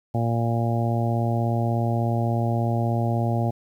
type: harmonic tone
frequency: 116.54 Hz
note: A#2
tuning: in tune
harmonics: 1 / 2 / 3 / 4 / 5 / 6 / 7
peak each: -22 / -28 / -32 / -37 / -32 / -31 / -33 dBFS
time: 0.14-3.51 s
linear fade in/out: 10 ms
effects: 9-bit